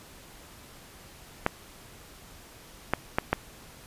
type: clicks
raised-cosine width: 0.5 ms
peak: -7 dBFS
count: 4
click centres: 1.464 / 2.936 / 3.185 / 3.33 s
effects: pink hiss -50 dBFS RMS until 3.86 s + resampled to 32000 Hz